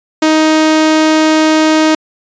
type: tone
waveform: sawtooth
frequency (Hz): 313.1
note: D#4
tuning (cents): +11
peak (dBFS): -3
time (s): 0.22-1.95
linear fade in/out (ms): 5
effects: resampled to 16000 Hz